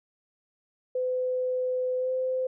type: tone with pitch glide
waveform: sine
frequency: 507 to 515 Hz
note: B4 to C5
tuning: +45 to -28 cents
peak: -25 dBFS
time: 0.95-2.47 s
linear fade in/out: 5 ms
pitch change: +27 cents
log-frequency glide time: 1.98-2.11 s
effects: none